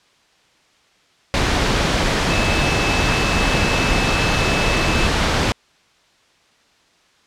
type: tone in noise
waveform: sine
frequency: 2610 Hz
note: E7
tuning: 18 cents flat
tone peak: -24 dBFS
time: 2.3-5.07 s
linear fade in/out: 0 ms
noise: pink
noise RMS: -17 dBFS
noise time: 1.34-5.52 s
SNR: -10 dB
effects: white hiss -56 dBFS RMS until 7.26 s + low-pass 5000 Hz 12 dB/octave